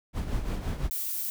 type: noise with tremolo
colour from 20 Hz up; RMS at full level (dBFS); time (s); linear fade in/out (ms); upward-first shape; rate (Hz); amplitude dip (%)
brown; -27; 0.13-0.9; 50; triangle; 5.8; 65
type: noise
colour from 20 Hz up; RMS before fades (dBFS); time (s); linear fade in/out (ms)
violet; -32; 0.91-1.3; 0
effects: none